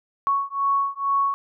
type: beating tone pair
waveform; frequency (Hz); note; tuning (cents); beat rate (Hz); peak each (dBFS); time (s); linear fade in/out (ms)
sine; 1109 / 1111.2; C#6 / C#6; 0 / +4; 2.2; -23; 0.27-1.34; 0
effects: none